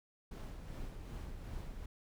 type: noise with tremolo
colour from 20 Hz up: brown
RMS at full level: -43 dBFS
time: 0.31-1.86 s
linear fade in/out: 5 ms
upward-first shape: sine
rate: 2.6 Hz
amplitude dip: 40%
effects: none